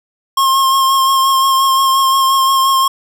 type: tone with vibrato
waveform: square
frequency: 1072 Hz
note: C6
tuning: 42 cents sharp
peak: -10 dBFS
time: 0.37-2.88 s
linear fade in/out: 5 ms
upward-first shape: sine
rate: 5.7 Hz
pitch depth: 21 cents each way
effects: none